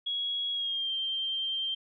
sine tone with pitch glide, 3325 to 3155 Hz, G#7 to G7, +1 to +10 cents, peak -29 dBFS, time 0.06-1.75 s, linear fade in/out 10 ms, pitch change -91 cents, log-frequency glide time 0.52-0.92 s, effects none

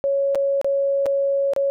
sine tone with dropouts, 554.4 Hz, C#5, in tune, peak -17 dBFS, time 0.04-1.7 s, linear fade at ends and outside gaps 0 ms, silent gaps 0.348-0.355 / 0.614-0.645 / 1.058-1.064 / 1.535-1.563 s, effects none

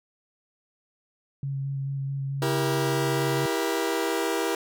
sine tone with vibrato, 137.4 Hz, C#3, 15 cents flat, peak -27 dBFS, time 1.43-3.46 s, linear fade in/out 2 ms, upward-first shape square, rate 4.6 Hz, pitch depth 11 cents each way
sawtooth chord, E diminished, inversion none, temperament just, 329.6 / 395.6 / 474.7 Hz, E4 / G4 / Bb4, 0 / +16 / +31 cents, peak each -25 dBFS, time 2.42-4.55 s, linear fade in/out 2 ms
effects none

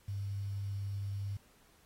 sine tone with quantisation, 99.6 Hz, G2, 28 cents sharp, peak -35 dBFS, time 0.08-1.37 s, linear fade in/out 5 ms, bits 10, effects pink hiss -66 dBFS RMS until 1.85 s + AAC 48 kbps

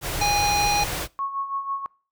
pink band-stop noise, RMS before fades -28 dBFS, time 0.01-1.08 s, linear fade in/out 50 ms, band 190 to 290 Hz, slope 96 dB/octave
harmonic tone, 822 Hz, G#5, 18 cents flat, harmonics 1 / 3 / 5 / 7, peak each -21 / -26 / -28 / -29 dBFS, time 0.21-0.84 s, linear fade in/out 5 ms
sine tone with tremolo, 1100 Hz, C#6, 14 cents flat, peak -23 dBFS, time 1.19-1.86 s, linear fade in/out 0 ms, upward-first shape sine, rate 6.1 Hz, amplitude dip 65%
effects noise-tail reverb RT60 0.4 s tail -25 dB re dry

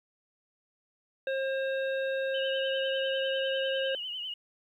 harmonic tone, 535 Hz, C5, 38 cents sharp, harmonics 1 / 3 / 5 / 7, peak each -29 / -36 / -44 / -45 dBFS, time 1.27-3.95 s, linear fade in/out 2 ms
sine tone with vibrato, 2960 Hz, F#7, in tune, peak -34 dBFS, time 2.34-4.34 s, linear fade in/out 5 ms, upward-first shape triangle, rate 10 Hz, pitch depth 85 cents each way
effects 11-bit

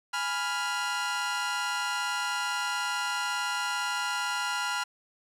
sawtooth chord, F diminished, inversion first, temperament equal, 830.6 / 987.8 / 1396.9 Hz, Ab5 / Cb6 / F6, 0 / 0 / 0 cents, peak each -32 / -30 / -27 dBFS, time 0.13-4.84 s, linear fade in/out 10 ms, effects low-pass 9000 Hz 12 dB/octave + 10-bit

